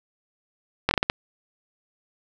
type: slowing click train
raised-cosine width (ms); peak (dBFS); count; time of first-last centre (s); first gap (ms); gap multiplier
0.3; -3; 6; 0.89-1.099; 21; 1.35
effects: none